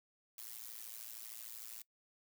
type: noise with amplitude modulation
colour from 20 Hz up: blue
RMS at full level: -45 dBFS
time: 0.38-1.82 s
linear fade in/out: 2 ms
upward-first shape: sine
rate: 113 Hz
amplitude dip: 100%
effects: noise-tail reverb RT60 0.1 s tail -21 dB re dry